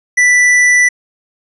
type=tone with hard clipping; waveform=sine; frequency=1975.5 Hz; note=B6; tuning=in tune; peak=-8 dBFS; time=0.17-0.89 s; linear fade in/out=10 ms; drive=10 dB; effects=resampled to 24000 Hz